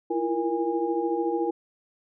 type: tone cluster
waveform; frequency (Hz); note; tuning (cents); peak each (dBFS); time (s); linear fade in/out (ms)
sine; 328.3 / 341.9 / 469.8 / 818; E4 / F4 / A#4 / G#5; -7 / -37 / +13 / -26; -31 / -27 / -29 / -31; 0.1-1.51; 10
effects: none